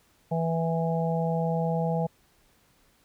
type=harmonic tone; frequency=164.81 Hz; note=E3; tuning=in tune; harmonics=1 / 3 / 4 / 5; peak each=-26 / -31 / -32 / -33 dBFS; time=0.31-2.07 s; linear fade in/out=10 ms; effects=pink hiss -64 dBFS RMS until 3.04 s